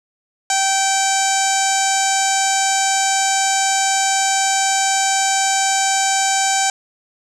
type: tone with low-pass filter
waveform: sawtooth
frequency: 776 Hz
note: G5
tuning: 18 cents flat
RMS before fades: -17 dBFS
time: 0.5-6.7 s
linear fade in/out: 2 ms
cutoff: 7200 Hz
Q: 6.7
effects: none

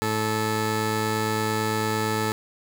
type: tone pair together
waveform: 15% pulse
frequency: 108.8 / 435.2 Hz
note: A2 / A4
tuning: -19 / -19 cents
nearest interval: 2 octaves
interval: 2400 cents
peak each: -20 dBFS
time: 0.02-2.32 s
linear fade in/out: 0 ms
effects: none

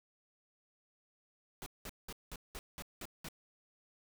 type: noise bursts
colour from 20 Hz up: pink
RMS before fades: -45 dBFS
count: 8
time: 1.62-3.286 s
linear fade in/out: 0 ms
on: 42 ms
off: 190 ms
effects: none

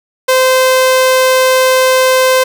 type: tone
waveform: sawtooth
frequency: 517 Hz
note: C5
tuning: 21 cents flat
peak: -3 dBFS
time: 0.28-2.44 s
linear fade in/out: 10 ms
effects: none

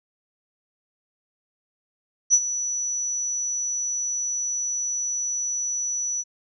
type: tone with ADSR envelope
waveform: sine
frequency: 5920 Hz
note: F#8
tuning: in tune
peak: -11 dBFS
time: 2.3-6.24 s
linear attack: 37 ms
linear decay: 55 ms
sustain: -13 dB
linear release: 39 ms
effects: none

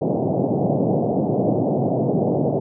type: band-pass noise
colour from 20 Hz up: pink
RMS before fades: -20 dBFS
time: 0.01-2.6 s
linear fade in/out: 10 ms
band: 120 to 730 Hz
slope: 48 dB/octave
effects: none

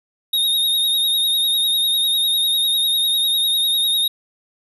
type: tone with vibrato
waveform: square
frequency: 3729 Hz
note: A#7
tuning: in tune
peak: -16 dBFS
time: 0.33-4.08 s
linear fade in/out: 5 ms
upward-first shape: triangle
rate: 10 Hz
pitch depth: 52 cents each way
effects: none

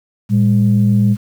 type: tone pair together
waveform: sine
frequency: 114.03 / 201.6 Hz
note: A#2 / G3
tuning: -38 / +49 cents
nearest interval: minor seventh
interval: 987 cents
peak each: -11 dBFS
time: 0.29-1.17 s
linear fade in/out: 50 ms
effects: tanh soft clip ceiling -3 dBFS + 7-bit

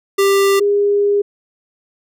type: tone pair in turn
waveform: square / sine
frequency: 394.9 / 406.9 Hz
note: G4 / G#4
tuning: +13 / -35 cents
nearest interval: minor second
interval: 52 cents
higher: second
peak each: -11 dBFS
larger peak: neither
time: 0.18-0.6 / 0.6-1.22 s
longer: second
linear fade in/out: 10 ms
effects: none

